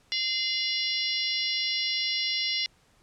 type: harmonic tone with a mistuned harmonic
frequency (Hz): 690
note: F5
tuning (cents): -21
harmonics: 3 / 4 / 5 / 6 / 7 / 8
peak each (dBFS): -33 / -33 / -33 / -33 / -33 / -33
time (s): 0.12-2.66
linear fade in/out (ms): 0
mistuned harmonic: 4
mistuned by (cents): +72
effects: pink hiss -63 dBFS RMS until 3.02 s + low-pass 9000 Hz 12 dB/octave